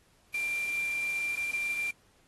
sine tone in noise, 2371 Hz, D7, 16 cents sharp, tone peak -29 dBFS, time 0.34-1.91 s, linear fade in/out 5 ms, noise white, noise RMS -45 dBFS, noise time 0.34-1.91 s, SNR +13 dB, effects pink hiss -66 dBFS RMS until 2.27 s + AAC 32 kbps

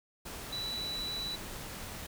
sine tone in noise, 3951 Hz, B7, in tune, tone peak -35 dBFS, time 0.52-1.36 s, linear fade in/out 10 ms, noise pink, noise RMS -43 dBFS, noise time 0.25-2.07 s, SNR +5 dB, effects none

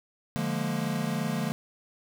square chord, Bb dominant seventh, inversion first, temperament equal with one note detuned, 146.83 / 174.61 / 209.7 / 233.1 Hz, D3 / F3 / Ab3 / Bb3, 0 / 0 / +17 / 0 cents, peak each -34 dBFS, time 0.36-1.52 s, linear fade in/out 0 ms, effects none

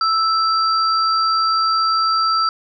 sine tone pair together, 1321 / 4708 Hz, E6 / D8, +3 / +3 cents, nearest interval octave + minor seventh, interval 2200 cents, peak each -15 / -21 dBFS, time 0.01-2.49 s, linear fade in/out 2 ms, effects none

